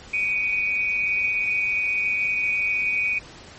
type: tone pair together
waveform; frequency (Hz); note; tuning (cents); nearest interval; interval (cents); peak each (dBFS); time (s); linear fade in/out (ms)
sine; 2275 / 2477; C#7 / D#7; +44 / -8; minor second; 148; -25 / -22; 0.13-3.19; 10
effects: pink hiss -44 dBFS RMS until 3.58 s + MP3 32 kbps